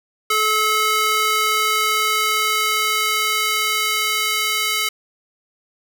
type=tone with high-pass filter sweep; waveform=square; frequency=431.2 Hz; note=A4; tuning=35 cents flat; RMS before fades=-19 dBFS; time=0.3-4.89 s; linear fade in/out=5 ms; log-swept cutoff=1100 to 2100 Hz; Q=1.1; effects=none